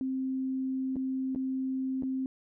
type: tone with dropouts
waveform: sine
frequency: 262.7 Hz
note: C4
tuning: 7 cents sharp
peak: -29 dBFS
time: 0.01-2.26 s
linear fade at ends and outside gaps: 1 ms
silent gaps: 0.958-0.965 / 1.349-1.359 / 2.024-2.033 s
effects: none